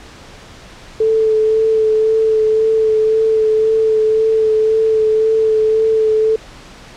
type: tone with vibrato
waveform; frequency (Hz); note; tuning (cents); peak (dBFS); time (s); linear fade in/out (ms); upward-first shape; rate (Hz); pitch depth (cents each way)
sine; 438.6; A4; -6; -10; 1-6.36; 5; sine; 1.9; 16
effects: pink hiss -38 dBFS RMS until 6.96 s + low-pass 6000 Hz 12 dB/octave